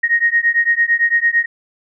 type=beating tone pair; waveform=sine; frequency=1864.7 / 1873.6 Hz; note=A#6 / A#6; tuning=0 / +8 cents; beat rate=8.9 Hz; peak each=-15 dBFS; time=0.03-1.46 s; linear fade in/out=10 ms; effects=none